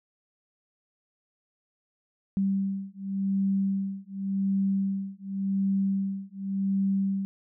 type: beating tone pair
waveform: sine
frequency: 194.6 / 195.49 Hz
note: G3 / G3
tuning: -12 / -4 cents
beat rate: 0.89 Hz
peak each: -28 dBFS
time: 2.37-7.25 s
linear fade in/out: 0 ms
effects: none